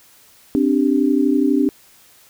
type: chord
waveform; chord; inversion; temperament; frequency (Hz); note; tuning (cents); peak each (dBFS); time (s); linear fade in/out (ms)
sine; C suspended second; none; equal with one note detuned; 261.6 / 293.7 / 393.1; C4 / D4 / G4; 0 / 0 / +5; -17 / -16 / -22; 0.55-1.69; 0
effects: white hiss -50 dBFS RMS until 2.29 s